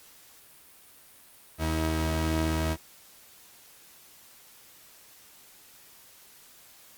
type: tone pair together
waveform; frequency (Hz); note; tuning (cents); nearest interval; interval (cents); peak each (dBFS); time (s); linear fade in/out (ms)
sawtooth; 79.54 / 320; D#2 / D#4; +39 / +49; 2 octaves; 2410; -23 / -26; 1.58-2.77; 50
effects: white hiss -54 dBFS RMS until 6.97 s + Opus 48 kbps